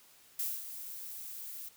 violet noise with ADSR envelope, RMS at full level -33 dBFS, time 0.39-1.69 s, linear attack 4 ms, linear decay 220 ms, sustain -11 dB, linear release 9 ms, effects white hiss -61 dBFS RMS until 1.76 s

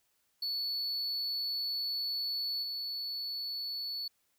triangle tone with level steps, 4435 Hz, C#8, in tune, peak -31 / -34 dBFS, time 0.42-4.08 s, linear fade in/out 5 ms, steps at 2.62 s, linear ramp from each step 20 ms, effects white hiss -75 dBFS RMS until 4.38 s

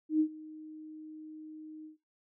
sine tone with ADSR envelope, 310.7 Hz, D#4, 2 cents flat, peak -22 dBFS, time 0.09-1.97 s, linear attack 110 ms, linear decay 78 ms, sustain -22 dB, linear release 120 ms, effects noise-tail reverb RT60 0.2 s tail -20 dB re dry

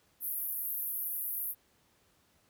pink band-pass noise, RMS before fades -36 dBFS, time 0.2-1.55 s, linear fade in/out 50 ms, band 11000 to 16000 Hz, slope 96 dB/octave, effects pink hiss -69 dBFS RMS until 2.49 s + high-pass 60 Hz 12 dB/octave

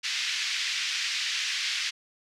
pink band-pass noise, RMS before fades -30 dBFS, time 0.03-1.91 s, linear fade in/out 20 ms, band 2000 to 5700 Hz, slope 24 dB/octave, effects none

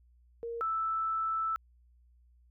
sine tone pair in turn, 466.2 / 1318.6 Hz, A#4 / E6, 0 / 0 cents, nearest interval octave + tritone, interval 1800 cents, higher second, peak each -35 / -29 dBFS, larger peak second, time 0.43-0.61 / 0.61-1.56 s, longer second, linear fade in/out 0 ms, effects added 60 Hz sine -60 dBFS peak until 2.5 s

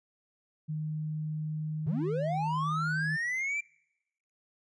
sine tone with pitch glide, 154.3 to 156.36 Hz, D#3 to D#3, -14 to +9 cents, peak -31 dBFS, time 0.68-3.17 s, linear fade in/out 20 ms, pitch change +23 cents, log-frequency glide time 1.42-2.94 s
triangle linear sweep, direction up, 110 to 2375 Hz, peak -28 dBFS, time 1.86-3.61 s, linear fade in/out 10 ms
effects noise-tail reverb RT60 0.9 s tail -26 dB re dry + resampled to 22050 Hz

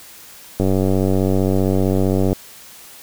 click train, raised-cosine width 2 ms, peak -5 dBFS, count 166, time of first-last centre 0.6-2.33 s, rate 95.4 Hz, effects white hiss -41 dBFS RMS until 3.02 s

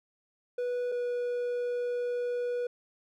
triangle tone pair in turn, 490.7 / 487 Hz, B4 / B4, -11 / -24 cents, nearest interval unison, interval 13 cents, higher first, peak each -27 / -27 dBFS, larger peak neither, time 0.58-0.92 / 0.92-2.67 s, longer second, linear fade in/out 5 ms, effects none

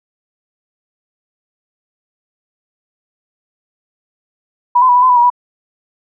sine tone with pitch steps, 975 / 1022 / 978 / 989 / 1022 / 987 / 956 / 980 Hz, B5 / C6 / B5 / B5 / C6 / B5 / A#5 / B5, -23 / -41 / -17 / +2 / -41 / -1 / +43 / -14 cents, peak -6 dBFS, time 4.75-5.302 s, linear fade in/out 10 ms, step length 69 ms, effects none

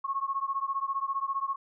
sine beating tone pair, 1088 / 1103 Hz, C#6 / C#6, -33 / -9 cents, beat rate 15 Hz, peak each -31 / -32 dBFS, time 0.04-1.56 s, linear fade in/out 10 ms, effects none

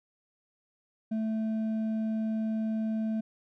sine tone with hard clipping, 220 Hz, A3, in tune, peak -29 dBFS, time 1.11-3.21 s, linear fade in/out 10 ms, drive 4 dB, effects none

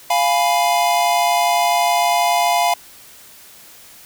square chord, F diminished, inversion none, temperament equal, 698.5 / 830.6 / 987.8 Hz, F5 / Ab5 / Cb6, 0 / 0 / 0 cents, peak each -17 / -21 / -21 dBFS, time 0.1-2.74 s, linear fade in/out 5 ms, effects white hiss -43 dBFS RMS until 4.05 s

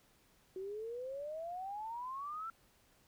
sine exponential sweep, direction up, 370 to 1359 Hz, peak -40 dBFS, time 0.56-2.5 s, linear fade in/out 2 ms, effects pink hiss -69 dBFS RMS until 3.07 s

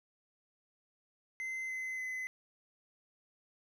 triangle tone with pitch steps, 2063 / 2048 / 2032 Hz, C7 / C7 / B6, -25 / -38 / +49 cents, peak -35 dBFS, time 1.4-2.27 s, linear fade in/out 0 ms, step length 290 ms, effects none

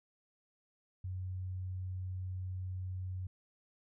sine tone, 92.5 Hz, F#2, in tune, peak -37 dBFS, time 1.04-3.27 s, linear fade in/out 5 ms, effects none

